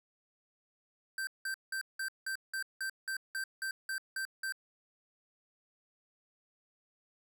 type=tone bursts; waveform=square; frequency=1562 Hz; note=G6; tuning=7 cents flat; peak=-35 dBFS; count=13; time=1.18-4.523 s; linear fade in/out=2 ms; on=91 ms; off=180 ms; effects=none